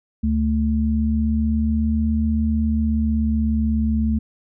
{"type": "tone pair together", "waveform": "sine", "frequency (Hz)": [73.72, 220.9], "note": ["D2", "A3"], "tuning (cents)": [7, 7], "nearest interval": "octave + perfect fifth", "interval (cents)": 1900, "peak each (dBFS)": [-20, -19], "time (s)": [0.23, 4.19], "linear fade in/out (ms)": 10, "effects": []}